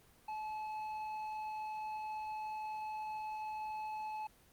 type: tone with tanh clipping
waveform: sine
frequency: 861 Hz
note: A5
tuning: 38 cents flat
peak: -40 dBFS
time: 0.28-4.27 s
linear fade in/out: 5 ms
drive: 7 dB
effects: pink hiss -65 dBFS RMS until 4.52 s + Opus 24 kbps